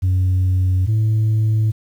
sine tone pair in turn, 92.5 / 109.12 Hz, F#2 / A2, 0 / -14 cents, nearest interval minor third, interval 286 cents, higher second, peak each -11 dBFS, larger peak neither, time 0.02-0.87 / 0.87-1.72 s, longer neither, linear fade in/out 20 ms, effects tanh soft clip ceiling -12 dBFS + 8-bit

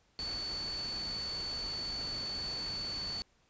sine tone in noise, 4473 Hz, C#8, 15 cents sharp, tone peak -36 dBFS, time 0.19-3.22 s, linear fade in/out 0 ms, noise pink, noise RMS -45 dBFS, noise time 0.19-3.22 s, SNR +6 dB, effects pink hiss -70 dBFS RMS until 3.49 s + resampled to 16000 Hz

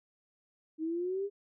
sine exponential sweep, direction up, 311.2 to 410 Hz, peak -31 dBFS, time 0.78-1.3 s, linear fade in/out 50 ms, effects none

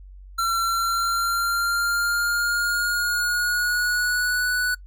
square tone with pitch glide, 1358 to 1480.9 Hz, F6 to F#6, -49 to +1 cents, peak -21 dBFS, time 0.38-4.75 s, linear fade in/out 10 ms, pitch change +150 cents, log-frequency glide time 0.62-4.5 s, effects noise-tail reverb RT60 0.1 s tail -23 dB re dry + added 47 Hz sine -40 dBFS peak until 4.86 s

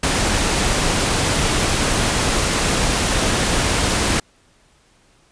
pink noise, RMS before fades -18 dBFS, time 0.03-4.2 s, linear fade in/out 5 ms, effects pink hiss -56 dBFS RMS until 5.31 s + resampled to 22050 Hz

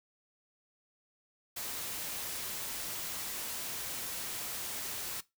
white noise, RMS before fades -39 dBFS, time 1.56-5.21 s, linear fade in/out 10 ms, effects noise-tail reverb RT60 0.2 s tail -19 dB re dry

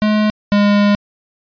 square tone pair in turn, 212.6 / 204.6 Hz, G#3 / G#3, +41 / -26 cents, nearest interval minor second, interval 67 cents, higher first, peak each -12 / -10 dBFS, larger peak second, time 0.02-0.3 / 0.52-0.95 s, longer second, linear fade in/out 0 ms, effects resampled to 11025 Hz

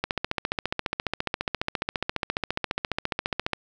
click train, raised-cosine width 0.3 ms, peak -9 dBFS, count 52, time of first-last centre 0.04-3.533 s, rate 14.6 Hz, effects none

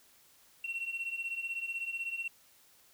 sine beating tone pair, 2713 / 2729 Hz, E7 / F7, +49 / -41 cents, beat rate 16 Hz, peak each -38 / -35 dBFS, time 0.64-2.28 s, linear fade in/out 5 ms, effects tanh soft clip ceiling -31 dBFS + white hiss -63 dBFS RMS until 2.93 s

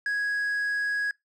triangle tone with quantisation, 1661.2 Hz, G#6, in tune, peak -23 dBFS, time 0.06-1.11 s, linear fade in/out 2 ms, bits 8, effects noise-tail reverb RT60 0.2 s tail -25 dB re dry + low-pass 8000 Hz 12 dB/octave

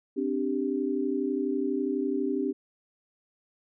sine chord, C suspended second, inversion none, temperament equal, 261.6 / 293.7 / 392 Hz, C4 / D4 / G4, 0 / 0 / 0 cents, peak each -30 dBFS, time 0.16-2.53 s, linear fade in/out 20 ms, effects none

